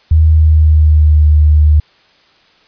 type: tone with pitch glide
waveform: sine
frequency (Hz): 78.9 to 75.69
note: D#2 to D#2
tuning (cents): +25 to -47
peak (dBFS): -4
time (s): 0.11-1.8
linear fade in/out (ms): 5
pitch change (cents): -72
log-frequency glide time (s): 0.25-1.25
effects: white hiss -49 dBFS RMS until 2.67 s + resampled to 11025 Hz